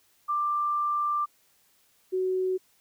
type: tone pair in turn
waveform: sine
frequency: 1183 / 372.6 Hz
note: D6 / F#4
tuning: +12 / +12 cents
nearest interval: octave + minor sixth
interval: 2000 cents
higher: first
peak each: -24 dBFS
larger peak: neither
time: 0.28-1.26 / 2.12-2.58 s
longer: first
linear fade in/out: 20 ms
effects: white hiss -65 dBFS RMS until 2.8 s